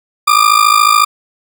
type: ring-modulated tone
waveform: 40% pulse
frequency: 1200 Hz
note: D6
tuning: 37 cents sharp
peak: -3 dBFS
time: 0.27-1.05 s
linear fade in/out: 10 ms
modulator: 27 Hz
effects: none